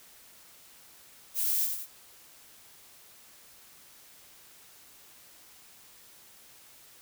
violet noise with echo, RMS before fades -29 dBFS, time 1.34-1.69 s, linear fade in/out 50 ms, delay 91 ms, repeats 2, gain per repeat -5 dB, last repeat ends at 1.872 s, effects white hiss -55 dBFS RMS until 7.01 s

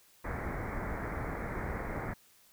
pink low-pass noise, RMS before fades -37 dBFS, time 0.24-2.14 s, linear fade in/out 10 ms, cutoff 2200 Hz, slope 96 dB/octave, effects white hiss -63 dBFS RMS until 2.52 s

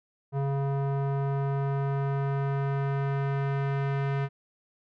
square tone with low-pass filter sweep, 138.59 Hz, C#3, in tune, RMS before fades -28 dBFS, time 0.32-4.29 s, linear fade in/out 50 ms, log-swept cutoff 890 to 2000 Hz, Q 1.2, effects none

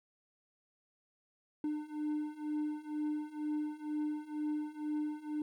triangle beating tone pair, 300 / 302.1 Hz, D4 / D4, +37 / +49 cents, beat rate 2.1 Hz, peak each -37 / -35 dBFS, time 1.64-5.42 s, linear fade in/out 2 ms, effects 12-bit

